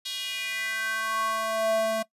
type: tone with high-pass filter sweep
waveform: square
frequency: 221.4 Hz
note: A3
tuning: 11 cents sharp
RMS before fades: -28 dBFS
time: 0.05-2.03 s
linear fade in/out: 10 ms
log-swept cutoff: 3600 to 480 Hz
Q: 3.9
effects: noise-tail reverb RT60 0.1 s tail -20 dB re dry + resampled to 32000 Hz